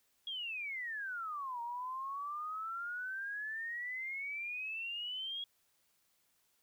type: exponential two-way sweep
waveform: sine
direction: down then up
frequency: 3322 to 932.3 to 3322 Hz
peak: -38 dBFS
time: 0.27-5.44 s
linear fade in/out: 2 ms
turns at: 1.61 s
effects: white hiss -75 dBFS RMS until 6.62 s